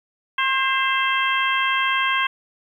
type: harmonic tone with a mistuned harmonic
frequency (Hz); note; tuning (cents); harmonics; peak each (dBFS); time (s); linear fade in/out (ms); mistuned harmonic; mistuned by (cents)
533; C5; +32; 2 / 3 / 4 / 5 / 6; -22 / -24 / -25 / -26 / -27; 0.38-2.27; 5; 4; -45
effects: 9-bit